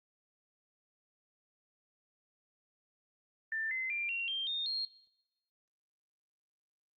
sine tone with pitch steps, 1782 / 2059 / 2379 / 2748 / 3175 / 3668 / 4238 Hz, A6 / C7 / D7 / F7 / G7 / A#7 / C8, +22 / -28 / +22 / -29 / +21 / -29 / +21 cents, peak -33 dBFS, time 3.52-4.85 s, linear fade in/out 2 ms, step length 190 ms, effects noise-tail reverb RT60 0.9 s tail -22 dB re dry + Opus 48 kbps

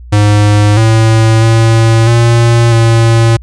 square tone with pitch steps, 104 / 111.8 / 113.4 / 117.3 / 114.7 Hz, G#2 / A2 / A#2 / A#2 / A#2, +3 / +28 / -47 / +11 / -28 cents, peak -5 dBFS, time 0.12-3.37 s, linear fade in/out 10 ms, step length 650 ms, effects added 60 Hz sine -27 dBFS peak until 3.42 s + resampled to 22050 Hz

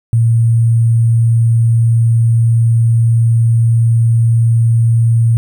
sine tone with sample-and-hold, 115.2 Hz, A#2, 20 cents flat, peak -7 dBFS, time 0.13-5.37 s, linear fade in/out 0 ms, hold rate 8820 Hz, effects none

